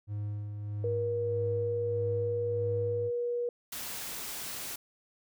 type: tone with tremolo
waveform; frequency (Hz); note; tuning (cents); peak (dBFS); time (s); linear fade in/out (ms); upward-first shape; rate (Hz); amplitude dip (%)
triangle; 103.8; G#2; 0; -30; 0.07-3.11; 50; sine; 1.6; 40
type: tone with pitch glide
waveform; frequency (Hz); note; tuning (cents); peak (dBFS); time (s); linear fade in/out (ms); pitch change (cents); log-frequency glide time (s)
sine; 476.5 to 480.9; A#4 to B4; +38 to -46; -29; 0.84-3.49; 2; +16; 1.68-3.35
type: noise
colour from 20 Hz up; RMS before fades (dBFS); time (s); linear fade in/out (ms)
white; -39; 3.72-4.76; 5
effects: none